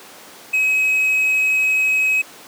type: tone with hard clipping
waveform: triangle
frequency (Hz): 2548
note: D#7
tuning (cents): +41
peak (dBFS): -15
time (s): 0.53-2.22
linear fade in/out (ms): 10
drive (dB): 5
effects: pink hiss -40 dBFS RMS until 2.47 s + high-pass 300 Hz 12 dB/octave